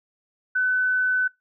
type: tone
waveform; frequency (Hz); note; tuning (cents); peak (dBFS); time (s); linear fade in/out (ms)
sine; 1507; F#6; +31; -19; 0.55-1.28; 10
effects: noise-tail reverb RT60 0.2 s tail -23 dB re dry